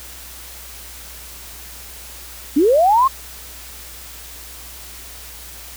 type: linear sweep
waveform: sine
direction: up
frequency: 261.6 to 1100 Hz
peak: -10 dBFS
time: 2.56-3.08 s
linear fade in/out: 10 ms
effects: added 60 Hz sine -41 dBFS peak until 5.76 s + white hiss -37 dBFS RMS until 5.76 s